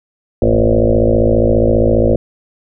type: tone with frequency modulation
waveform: sine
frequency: 293.7 Hz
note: D4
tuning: in tune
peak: -8 dBFS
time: 0.42-2.16 s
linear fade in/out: 2 ms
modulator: 54.9 Hz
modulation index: 5.4
effects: none